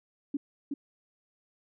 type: tone with echo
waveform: sine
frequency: 283.1 Hz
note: C#4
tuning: 37 cents sharp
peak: -27 dBFS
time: 0.34-0.37 s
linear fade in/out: 5 ms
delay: 370 ms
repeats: 1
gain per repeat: -3 dB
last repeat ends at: 0.74 s
effects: none